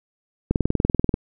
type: click train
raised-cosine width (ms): 3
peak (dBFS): -6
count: 14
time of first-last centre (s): 0.51-1.141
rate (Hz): 20.6
effects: none